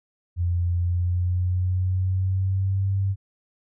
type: tone with pitch glide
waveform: sine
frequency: 87.31 to 97.44 Hz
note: F2 to G2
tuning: 0 to -10 cents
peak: -20 dBFS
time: 0.36-3.16 s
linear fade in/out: 50 ms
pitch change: +190 cents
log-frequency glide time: 0.78-2.9 s
effects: none